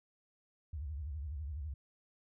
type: tone with vibrato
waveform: sine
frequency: 73.42 Hz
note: D2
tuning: in tune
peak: -38 dBFS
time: 0.73-1.74 s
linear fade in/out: 5 ms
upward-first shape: sine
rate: 12 Hz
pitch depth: 200 cents each way
effects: none